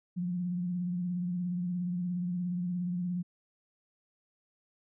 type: tone with vibrato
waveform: sine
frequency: 177.7 Hz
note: F3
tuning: 30 cents sharp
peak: -30 dBFS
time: 0.16-3.23 s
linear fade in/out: 20 ms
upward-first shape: triangle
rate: 17 Hz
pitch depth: 54 cents each way
effects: none